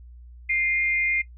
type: tone pair together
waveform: sine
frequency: 2101 / 2449 Hz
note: C7 / D#7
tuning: +7 / -28 cents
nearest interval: minor third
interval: 265 cents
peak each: -22 / -26 dBFS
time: 0.49-1.22 s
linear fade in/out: 10 ms
effects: noise-tail reverb RT60 0.1 s tail -17 dB re dry + added 60 Hz sine -42 dBFS peak until 1.37 s